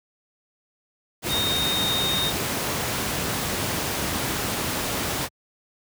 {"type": "tone in noise", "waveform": "sine", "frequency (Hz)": 3700, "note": "A#7", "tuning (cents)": -14, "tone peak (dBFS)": -23, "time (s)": [1.28, 2.33], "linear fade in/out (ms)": 50, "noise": "pink", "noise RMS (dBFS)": -26, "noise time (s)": [1.22, 5.29], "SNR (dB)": 0, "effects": ["high-pass 80 Hz 12 dB/octave"]}